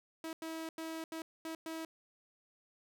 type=tone bursts at uneven times; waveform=sawtooth; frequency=323.2 Hz; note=E4; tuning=34 cents flat; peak=-36 dBFS; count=6; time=0.24-0.33 / 0.42-0.69 / 0.78-1.04 / 1.12-1.22 / 1.45-1.55 / 1.66-1.85 s; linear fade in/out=2 ms; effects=none